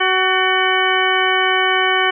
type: harmonic tone with a mistuned harmonic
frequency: 375.3 Hz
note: F#4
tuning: 25 cents sharp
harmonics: 1 / 2 / 3 / 4 / 5 / 6 / 8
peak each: -21 / -21 / -21 / -21 / -21 / -21 / -21 dBFS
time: 0-2.11 s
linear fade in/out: 10 ms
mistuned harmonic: 5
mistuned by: -53 cents
effects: none